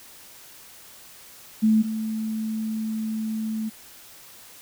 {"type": "tone pair in turn", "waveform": "sine", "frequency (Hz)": [218.5, 219.4], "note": ["A3", "A3"], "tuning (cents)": [-12, -5], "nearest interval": "unison", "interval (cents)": 7, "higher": "second", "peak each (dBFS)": [-15, -25], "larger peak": "first", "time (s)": [[1.62, 1.83], [1.83, 3.7]], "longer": "second", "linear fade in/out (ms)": 20, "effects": ["white hiss -47 dBFS RMS until 4.61 s"]}